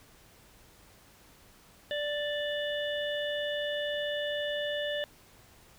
harmonic tone, 587.3 Hz, D5, in tune, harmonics 1 / 3 / 5 / 6, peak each -32 / -37 / -39 / -40 dBFS, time 1.91-5.04 s, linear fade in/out 0 ms, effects pink hiss -58 dBFS RMS until 5.78 s

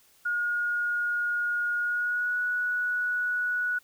sine tone with pitch glide, 1435 to 1468.5 Hz, F6 to F#6, +47 to -13 cents, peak -25 dBFS, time 0.25-3.79 s, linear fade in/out 10 ms, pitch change +40 cents, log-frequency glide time 1.78-2.39 s, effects white hiss -61 dBFS RMS until 3.83 s

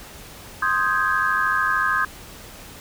sine chord, Ab major seventh, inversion first, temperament equal with one note detuned, 1053.2 / 1244.5 / 1568 / 1661.2 Hz, C6 / Eb6 / G6 / Ab6, +11 / 0 / 0 / 0 cents, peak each -25 / -23 / -23 / -24 dBFS, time 0.62-2.05 s, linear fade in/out 5 ms, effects pink hiss -41 dBFS RMS until 2.8 s

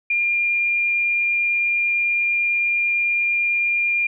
sine tone, 2403 Hz, D7, 39 cents sharp, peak -17 dBFS, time 0.1-4.07 s, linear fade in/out 5 ms, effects none

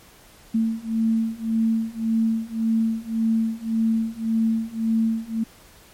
sine beating tone pair, 223.6 / 225.4 Hz, A3 / A3, +28 / +42 cents, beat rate 1.8 Hz, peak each -23 / -22 dBFS, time 0.54-5.44 s, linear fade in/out 10 ms, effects pink hiss -50 dBFS RMS until 5.93 s + MP3 64 kbps

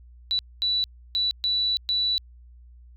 sine tone bursts at uneven times, 3951 Hz, B7, in tune, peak -21 dBFS, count 5, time 0.31-0.39 / 0.62-0.84 / 1.15-1.31 / 1.44-1.77 / 1.89-2.18 s, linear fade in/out 0 ms, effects added 60 Hz sine -46 dBFS peak until 2.96 s

